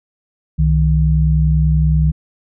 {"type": "tone pair together", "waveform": "sine", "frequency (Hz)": [65.41, 155.57], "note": ["C2", "D#3"], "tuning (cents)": [0, 0], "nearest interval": "octave + minor third", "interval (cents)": 1500, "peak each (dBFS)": -13, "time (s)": [0.58, 2.12], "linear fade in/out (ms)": 20, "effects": []}